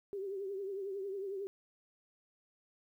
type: tone with vibrato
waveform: sine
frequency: 392 Hz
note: G4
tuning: in tune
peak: -37 dBFS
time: 0.13-1.47 s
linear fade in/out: 0 ms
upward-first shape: triangle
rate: 11 Hz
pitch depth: 82 cents each way
effects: 12-bit